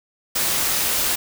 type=noise; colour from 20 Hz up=white; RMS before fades=-21 dBFS; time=0.35-1.16 s; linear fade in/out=10 ms; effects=none